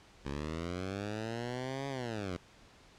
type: linear two-way sweep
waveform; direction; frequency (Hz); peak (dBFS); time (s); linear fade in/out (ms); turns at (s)
10% pulse; up then down; 67.6 to 139.6 to 84.6; -28; 0.25-2.37; 5; 1.88
effects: pink hiss -59 dBFS RMS until 2.98 s + low-pass 6000 Hz 12 dB/octave